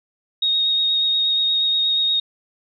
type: tone with vibrato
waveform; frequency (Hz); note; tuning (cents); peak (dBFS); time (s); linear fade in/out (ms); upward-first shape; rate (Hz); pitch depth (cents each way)
sine; 3739; A#7; +4; -16; 0.42-2.2; 5; sine; 8.4; 13
effects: none